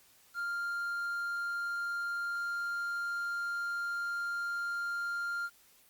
triangle tone with quantisation, 1396.9 Hz, F6, in tune, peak -31 dBFS, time 0.34-5.5 s, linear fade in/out 50 ms, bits 10, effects white hiss -63 dBFS RMS until 5.89 s + Opus 48 kbps

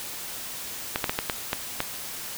clicks, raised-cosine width 0.3 ms, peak -8 dBFS, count 7, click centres 0.959 / 1.042 / 1.095 / 1.189 / 1.298 / 1.531 / 1.804 s, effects white hiss -36 dBFS RMS until 2.37 s

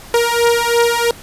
sawtooth beating tone pair, 468.7 / 471.7 Hz, A#4 / A#4, +9 / +20 cents, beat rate 3 Hz, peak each -11 dBFS, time 0.14-1.11 s, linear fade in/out 2 ms, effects pink hiss -37 dBFS RMS until 1.22 s + resampled to 32000 Hz

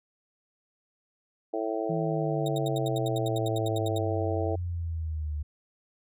harmonic tone, 110.5 Hz, A2, 8 cents sharp, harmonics 3 / 4 / 5 / 6 / 7, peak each -33 / -33 / -36 / -33 / -37 dBFS, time 1.53-4.56 s, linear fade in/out 10 ms
sine exponential sweep, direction down, 164.81 to 73.3 Hz, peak -29 dBFS, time 1.89-5.43 s, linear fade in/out 10 ms
sawtooth tone bursts, 3729 Hz, A#7, in tune, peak -33 dBFS, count 16, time 2.46-3.982 s, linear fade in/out 2 ms, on 22 ms, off 78 ms
effects none

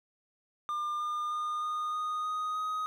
triangle tone with pitch steps, 1200 / 1209 / 1218.2 / 1227.3 / 1236.6 / 1245.9 / 1255.3 Hz, D6 / D6 / D#6 / D#6 / D#6 / D#6 / D#6, +37 / +50 / -37 / -24 / -11 / +2 / +15 cents, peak -29 dBFS, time 0.69-2.86 s, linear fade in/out 0 ms, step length 310 ms, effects none

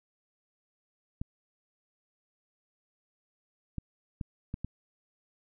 clicks, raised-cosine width 5 ms, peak -22 dBFS, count 5, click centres 1.215 / 3.783 / 4.212 / 4.541 / 4.646 s, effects none

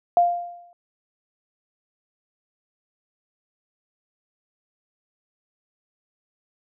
sine tone with exponential decay, 698.5 Hz, F5, in tune, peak -11 dBFS, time 0.17-0.73 s, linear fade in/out 1 ms, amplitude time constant 120 ms, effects none

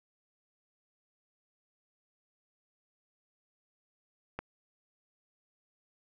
click, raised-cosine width 0.5 ms, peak -21 dBFS, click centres 4.39 s, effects none

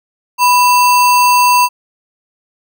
sine tone with sample-and-hold, 987.8 Hz, B5, in tune, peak -6 dBFS, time 0.38-1.69 s, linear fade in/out 50 ms, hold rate 3675 Hz, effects none

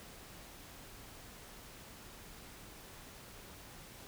silence, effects pink hiss -53 dBFS RMS until 4.07 s

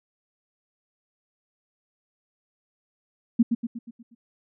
sine tone with echo, 233.1 Hz, A#3, in tune, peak -13 dBFS, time 3.39-3.43 s, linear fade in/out 10 ms, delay 120 ms, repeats 6, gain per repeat -6 dB, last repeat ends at 4.15 s, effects none

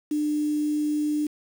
sine tone with quantisation, 299.4 Hz, D4, 33 cents sharp, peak -22 dBFS, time 0.11-1.27 s, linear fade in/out 5 ms, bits 7, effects none

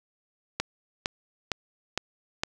click train, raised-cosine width 0.2 ms, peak -9 dBFS, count 5, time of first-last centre 0.6-2.435 s, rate 2.18 Hz, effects none

